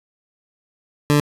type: tone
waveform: 20% pulse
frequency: 146.83 Hz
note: D3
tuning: in tune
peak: -8 dBFS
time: 1.1-1.2 s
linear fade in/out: 0 ms
effects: resampled to 32000 Hz + 7-bit